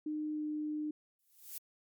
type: tone with pitch glide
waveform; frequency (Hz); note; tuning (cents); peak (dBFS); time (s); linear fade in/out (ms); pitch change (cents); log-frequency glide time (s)
sine; 304.7 to 302.8; D#4 to D#4; -36 to -47; -34; 0.06-0.91; 5; -11; 0.34-0.41
type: noise with exponential growth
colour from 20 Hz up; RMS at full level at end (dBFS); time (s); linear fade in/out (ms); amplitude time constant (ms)
violet; -40; 1.19-1.58; 2; 84
effects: MP3 96 kbps